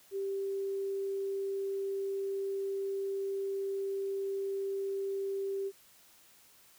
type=tone; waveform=sine; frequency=392 Hz; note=G4; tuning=in tune; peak=-32 dBFS; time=0.11-5.72 s; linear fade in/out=50 ms; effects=white hiss -61 dBFS RMS until 6.78 s